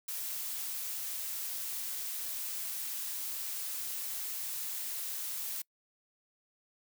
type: noise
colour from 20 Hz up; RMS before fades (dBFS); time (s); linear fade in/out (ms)
blue; -38; 0.08-5.62; 5
effects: noise-tail reverb RT60 0.1 s tail -26 dB re dry